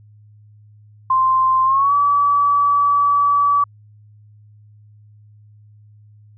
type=tone with pitch glide; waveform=sine; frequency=1046 to 1147.3 Hz; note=C6 to D6; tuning=-1 to -41 cents; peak=-12 dBFS; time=1.1-3.64 s; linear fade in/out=5 ms; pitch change=+160 cents; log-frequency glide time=1.64-1.94 s; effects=added 105 Hz sine -44 dBFS peak until 6.37 s